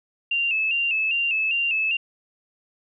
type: tone with vibrato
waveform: sine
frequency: 2690 Hz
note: E7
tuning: 34 cents sharp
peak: -20 dBFS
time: 0.31-1.97 s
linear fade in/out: 5 ms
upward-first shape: square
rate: 2.5 Hz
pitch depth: 55 cents each way
effects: none